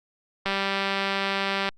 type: click train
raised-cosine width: 0.3 ms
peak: -10 dBFS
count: 242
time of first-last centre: 0.46-1.69 s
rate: 196 Hz
effects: Opus 48 kbps